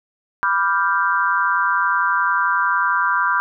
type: chord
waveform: sine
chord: G dominant seventh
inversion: first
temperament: equal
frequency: 987.8 / 1174.7 / 1396.9 / 1568 Hz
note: B5 / D6 / F6 / G6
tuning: 0 / 0 / 0 / 0 cents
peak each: -21 dBFS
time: 0.43-3.4 s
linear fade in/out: 0 ms
effects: none